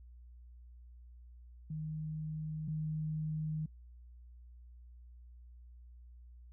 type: tone pair in turn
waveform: sine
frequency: 155.56 / 155.56 Hz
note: D#3 / D#3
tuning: 0 / 0 cents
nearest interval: unison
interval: 0 cents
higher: neither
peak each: -37 / -34 dBFS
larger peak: second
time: 1.7-2.68 / 2.68-3.66 s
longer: neither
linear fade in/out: 5 ms
effects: noise-tail reverb RT60 0.1 s tail -25 dB re dry + added 60 Hz sine -52 dBFS peak until 6.52 s